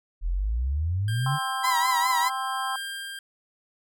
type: exponential sweep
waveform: sine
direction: up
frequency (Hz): 39.02 to 150.9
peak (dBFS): -23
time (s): 0.21-1.39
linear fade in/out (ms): 50
type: tone with tremolo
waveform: 25% pulse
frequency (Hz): 1595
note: G6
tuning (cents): +30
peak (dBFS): -27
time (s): 1.08-3.19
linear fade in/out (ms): 2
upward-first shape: triangle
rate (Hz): 0.74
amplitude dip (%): 70
type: chord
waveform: sine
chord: C major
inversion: second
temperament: equal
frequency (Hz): 784 / 1046.5 / 1318.5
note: G5 / C6 / E6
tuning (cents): 0 / 0 / 0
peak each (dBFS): -32 / -30 / -34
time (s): 1.26-2.76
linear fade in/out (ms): 2
type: tone with vibrato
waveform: 35% pulse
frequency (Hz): 987.8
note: B5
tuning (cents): 0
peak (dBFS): -20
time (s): 1.63-2.3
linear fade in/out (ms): 20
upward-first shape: triangle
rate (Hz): 4.9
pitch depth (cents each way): 86
effects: none